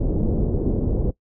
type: low-pass noise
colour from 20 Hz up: pink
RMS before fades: -21 dBFS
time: 0-1.11 s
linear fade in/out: 10 ms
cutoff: 460 Hz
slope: 24 dB/octave
effects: noise-tail reverb RT60 0.1 s tail -19 dB re dry